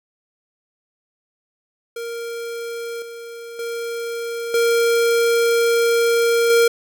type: tone with level steps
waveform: square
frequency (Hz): 466.2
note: A#4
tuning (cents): 0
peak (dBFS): -27 / -33 / -25 / -15 / -12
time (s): 1.96-6.68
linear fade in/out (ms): 5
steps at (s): 3.02 / 3.59 / 4.54 / 6.5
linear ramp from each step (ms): 2
effects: none